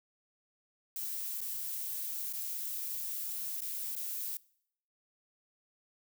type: noise with dropouts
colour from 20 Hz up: violet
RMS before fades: -38 dBFS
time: 0.96-4.37 s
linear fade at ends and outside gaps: 2 ms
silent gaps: 1.406-1.413 / 2.328-2.334 / 3.606-3.618 / 3.954-3.963 s
effects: noise-tail reverb RT60 0.7 s tail -23 dB re dry